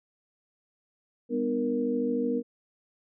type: tone cluster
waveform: sine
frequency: 202.5 / 248.7 / 302.1 / 468.5 Hz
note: G#3 / B3 / D4 / A#4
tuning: -43 / +12 / +49 / +9 cents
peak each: -37 / -28 / -34 / -29 dBFS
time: 1.29-2.43 s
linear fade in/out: 50 ms
effects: none